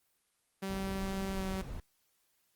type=tone with pitch glide; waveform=sawtooth; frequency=193.1 to 190.22 Hz; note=G3 to F#3; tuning=-26 to +48 cents; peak=-31 dBFS; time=0.62-1.62 s; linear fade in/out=10 ms; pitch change=-26 cents; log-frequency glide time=1.33-1.44 s
type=noise; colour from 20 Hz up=brown; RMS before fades=-42 dBFS; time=0.69-1.8 s; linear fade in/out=2 ms
effects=white hiss -75 dBFS RMS until 2.55 s + Opus 32 kbps